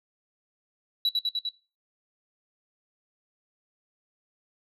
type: tone with echo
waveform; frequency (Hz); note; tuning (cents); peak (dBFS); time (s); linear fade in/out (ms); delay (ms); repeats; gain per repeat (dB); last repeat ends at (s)
sine; 3927; B7; -11; -19; 1.05-1.09; 2; 100; 4; -2; 1.49
effects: noise-tail reverb RT60 0.3 s tail -18 dB re dry + tanh soft clip ceiling -20 dBFS